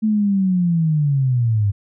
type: linear sweep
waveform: sine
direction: down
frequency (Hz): 220 to 98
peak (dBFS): -14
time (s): 0.02-1.72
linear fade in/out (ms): 20
effects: none